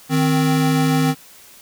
square tone pair together, 155.56 / 261.6 Hz, D#3 / C4, 0 / 0 cents, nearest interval major sixth, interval 900 cents, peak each -18 dBFS, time 0.09-1.15 s, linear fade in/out 50 ms, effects white hiss -45 dBFS RMS until 1.61 s

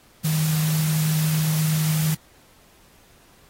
sine tone in noise, 156.2 Hz, D#3, 7 cents sharp, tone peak -19 dBFS, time 0.24-2.15 s, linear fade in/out 10 ms, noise white, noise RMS -30 dBFS, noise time 0.24-2.15 s, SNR +8 dB, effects pink hiss -55 dBFS RMS until 3.49 s + AAC 48 kbps

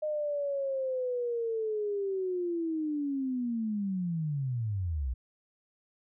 sine linear sweep, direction down, 615 to 58 Hz, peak -29 dBFS, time 0.02-5.14 s, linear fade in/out 10 ms, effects none

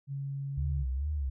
sine tone, 138.59 Hz, C#3, in tune, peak -33 dBFS, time 0.07-0.86 s, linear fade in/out 50 ms
sine tone with vibrato, 69.6 Hz, C#2, 8 cents sharp, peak -29 dBFS, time 0.57-1.3 s, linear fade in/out 10 ms, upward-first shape sine, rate 2.3 Hz, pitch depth 150 cents each way
effects none

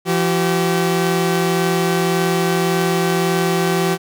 sawtooth tone pair together, 170.56 / 382.9 Hz, F3 / G4, -41 / -41 cents, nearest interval octave + major second, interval 1400 cents, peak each -14 dBFS, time 0.05-3.98 s, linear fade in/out 50 ms, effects none

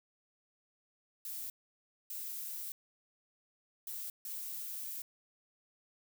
violet noise bursts at uneven times, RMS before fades -42 dBFS, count 4, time 1.25-1.5 / 2.1-2.72 / 3.87-4.1 / 4.25-5.02 s, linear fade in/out 2 ms, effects none

